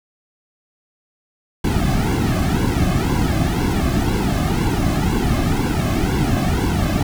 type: noise with flanger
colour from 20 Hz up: brown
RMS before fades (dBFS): -18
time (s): 1.64-7.03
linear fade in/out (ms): 5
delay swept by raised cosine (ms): 1.6 to 2.16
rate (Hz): 2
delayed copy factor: -0.9
effects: none

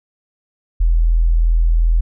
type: tone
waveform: sine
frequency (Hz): 41.36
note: E1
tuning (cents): +7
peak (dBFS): -10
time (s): 0.8-2.01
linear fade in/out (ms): 10
effects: none

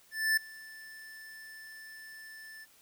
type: tone with ADSR envelope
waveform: square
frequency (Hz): 1760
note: A6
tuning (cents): 0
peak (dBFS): -24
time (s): 0.11-2.66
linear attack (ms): 260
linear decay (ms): 6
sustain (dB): -23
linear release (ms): 30
effects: white hiss -62 dBFS RMS until 2.81 s

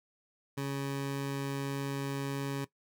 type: tone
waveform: 20% pulse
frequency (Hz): 138.59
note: C#3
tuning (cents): 0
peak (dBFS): -28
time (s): 0.57-2.65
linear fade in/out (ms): 10
effects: noise-tail reverb RT60 0.1 s tail -17 dB re dry

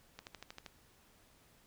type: click train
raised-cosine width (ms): 0.2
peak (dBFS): -29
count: 7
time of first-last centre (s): 0.19-0.662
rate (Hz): 12.7
effects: pink hiss -66 dBFS RMS until 1.66 s

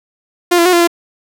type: tone with pitch steps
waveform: sawtooth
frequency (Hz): 351.4 / 340.2 / 363.7 / 344.5 / 342.1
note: F4 / F4 / F#4 / F4 / F4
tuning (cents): +11 / -45 / -30 / -24 / -36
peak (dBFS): -4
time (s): 0.51-0.875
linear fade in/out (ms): 10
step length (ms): 73
effects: none

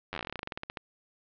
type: slowing click train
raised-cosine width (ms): 0.3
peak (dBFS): -19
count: 21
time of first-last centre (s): 0.13-0.772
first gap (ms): 10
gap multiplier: 1.11
effects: low-pass 4000 Hz 12 dB/octave

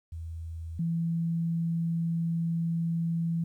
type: tone pair in turn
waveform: sine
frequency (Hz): 82 / 166.67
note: E2 / E3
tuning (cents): -9 / +19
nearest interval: octave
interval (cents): 1228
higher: second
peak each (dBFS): -35 / -26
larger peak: second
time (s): 0.12-0.79 / 0.79-3.44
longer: second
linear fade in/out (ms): 5
effects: 11-bit

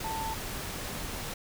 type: tone in noise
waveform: sine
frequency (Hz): 889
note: A5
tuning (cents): +18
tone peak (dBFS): -33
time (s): 0.04-0.34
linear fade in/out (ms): 5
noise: pink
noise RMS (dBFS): -37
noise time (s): 0-1.34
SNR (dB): +1
effects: none

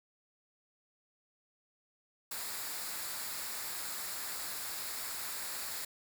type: noise with comb filter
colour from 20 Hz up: white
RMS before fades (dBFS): -40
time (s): 2.31-5.85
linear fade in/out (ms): 5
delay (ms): 0.33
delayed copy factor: -0.5
effects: none

